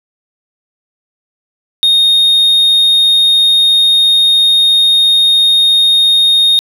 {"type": "tone", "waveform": "sine", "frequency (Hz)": 3703, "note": "A#7", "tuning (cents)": -12, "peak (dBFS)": -3, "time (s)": [1.83, 6.59], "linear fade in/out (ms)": 0, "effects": ["tanh soft clip ceiling -5 dBFS", "7-bit"]}